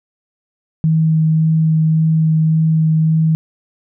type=tone with vibrato; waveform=sine; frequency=159 Hz; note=D#3; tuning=38 cents sharp; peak=-10 dBFS; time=0.84-3.35 s; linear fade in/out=0 ms; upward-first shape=sine; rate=1.8 Hz; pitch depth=9 cents each way; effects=none